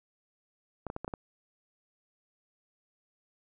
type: clicks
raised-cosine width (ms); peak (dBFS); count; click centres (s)
1; -22; 6; 0.867 / 0.901 / 0.964 / 1.046 / 1.079 / 1.138
effects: none